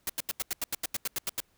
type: noise bursts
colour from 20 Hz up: white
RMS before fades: -31 dBFS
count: 13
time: 0.07-1.403 s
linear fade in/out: 2 ms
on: 25 ms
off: 84 ms
effects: pink hiss -69 dBFS RMS until 1.57 s